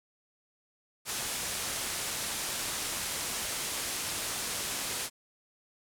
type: low-pass noise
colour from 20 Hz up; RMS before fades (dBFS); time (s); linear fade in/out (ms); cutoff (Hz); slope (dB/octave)
white; -35; 1.05-5.1; 50; 11000; 24
effects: none